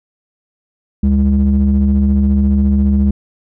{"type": "ring-modulated tone", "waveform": "triangle", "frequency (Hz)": 65.41, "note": "C2", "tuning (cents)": 0, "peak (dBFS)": -4, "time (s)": [1.03, 3.11], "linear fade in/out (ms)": 5, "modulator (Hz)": 138, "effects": []}